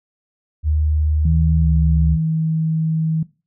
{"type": "tone with pitch glide", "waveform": "sine", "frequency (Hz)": [76.4, 72.24], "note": ["D#2", "D2"], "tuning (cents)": [-31, -28], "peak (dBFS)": -14, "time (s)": [0.63, 2.18], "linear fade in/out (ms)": 50, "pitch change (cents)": -97, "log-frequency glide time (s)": [1.6, 1.65]}
{"type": "tone", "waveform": "sine", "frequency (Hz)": 159.7, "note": "D#3", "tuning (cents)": 45, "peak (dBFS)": -16, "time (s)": [1.25, 3.23], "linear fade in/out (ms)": 5}
{"effects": ["noise-tail reverb RT60 0.3 s tail -19 dB re dry"]}